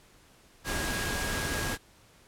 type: tone in noise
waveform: sine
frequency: 1638 Hz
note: G#6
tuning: 24 cents flat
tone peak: -36 dBFS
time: 0.64-1.78 s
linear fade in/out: 50 ms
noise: pink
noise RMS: -32 dBFS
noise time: 0.64-1.78 s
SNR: -7 dB
effects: pink hiss -59 dBFS RMS until 2.27 s + low-pass 12000 Hz 12 dB/octave